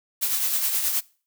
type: noise with tremolo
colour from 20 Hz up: blue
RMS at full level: -22 dBFS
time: 0.21-1.01 s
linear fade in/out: 20 ms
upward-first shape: triangle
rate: 9.5 Hz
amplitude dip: 50%
effects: noise-tail reverb RT60 0.4 s tail -23 dB re dry